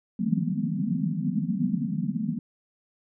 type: band-pass noise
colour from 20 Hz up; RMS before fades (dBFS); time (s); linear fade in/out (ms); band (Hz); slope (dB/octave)
white; -27; 0.19-2.39; 2; 150 to 250; 96
effects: none